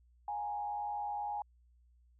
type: tone with frequency modulation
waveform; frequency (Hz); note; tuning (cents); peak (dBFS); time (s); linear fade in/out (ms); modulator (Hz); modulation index
sine; 826; G#5; -10; -35; 0.28-1.42; 2; 102; 0.55
effects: added 60 Hz sine -63 dBFS peak until 2.19 s